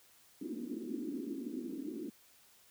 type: band-pass noise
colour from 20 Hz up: white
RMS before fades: -41 dBFS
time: 0.41-2.1 s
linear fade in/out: 5 ms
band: 230 to 340 Hz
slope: 48 dB/octave
effects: white hiss -64 dBFS RMS until 2.7 s